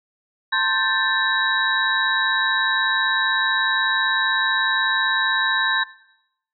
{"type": "tone cluster", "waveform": "sine", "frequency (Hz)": [897, 1048, 1571, 1766, 3859], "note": ["A5", "C6", "G6", "A6", "B7"], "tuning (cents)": [33, 2, 3, 6, -41], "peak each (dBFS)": [-29, -25, -22, -23, -24], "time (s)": [0.52, 5.84], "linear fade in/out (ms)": 10, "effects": ["noise-tail reverb RT60 0.8 s tail -19 dB re dry"]}